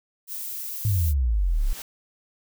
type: noise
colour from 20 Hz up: violet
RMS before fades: -33 dBFS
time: 0.27-1.14 s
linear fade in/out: 50 ms
type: exponential sweep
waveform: sine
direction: down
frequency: 110 to 30.43 Hz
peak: -19 dBFS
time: 0.85-1.73 s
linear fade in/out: 0 ms
type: noise with exponential growth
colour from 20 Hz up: white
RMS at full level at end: -35 dBFS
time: 1.31-1.82 s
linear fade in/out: 1 ms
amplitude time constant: 110 ms
effects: none